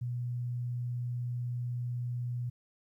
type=tone; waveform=sine; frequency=122 Hz; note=B2; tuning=21 cents flat; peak=-32 dBFS; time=0.01-2.5 s; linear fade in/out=10 ms; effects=12-bit